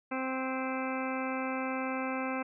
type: harmonic tone with a mistuned harmonic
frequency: 261.6 Hz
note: C4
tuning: in tune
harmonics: 1 / 2 / 3 / 4 / 5 / 6 / 8 / 9 / 10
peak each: -35 / -38 / -40 / -41 / -42 / -43 / -44 / -45 / -45 dBFS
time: 0.11-2.43 s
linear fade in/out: 10 ms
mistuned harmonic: 8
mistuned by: -20 cents
effects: none